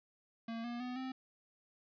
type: tone with pitch steps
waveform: square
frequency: 228.6 / 238.7 / 249.3 / 260.3 Hz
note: A#3 / A#3 / B3 / C4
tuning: -34 / +41 / +16 / -9 cents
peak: -40 dBFS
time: 0.48-1.12 s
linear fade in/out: 5 ms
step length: 160 ms
effects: resampled to 11025 Hz + 12-bit